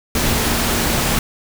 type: tone in noise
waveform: sine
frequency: 233.1 Hz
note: A#3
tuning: in tune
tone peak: -26 dBFS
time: 0.15-1.19 s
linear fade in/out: 2 ms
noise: pink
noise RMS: -18 dBFS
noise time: 0.15-1.19 s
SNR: -11 dB
effects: none